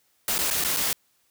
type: noise with dropouts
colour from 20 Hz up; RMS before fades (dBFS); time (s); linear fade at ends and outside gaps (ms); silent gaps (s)
white; -25; 0.28-0.93; 2; 0.382-0.388 / 0.503-0.509 / 0.64-0.646 / 0.765-0.769
effects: white hiss -67 dBFS RMS until 1.3 s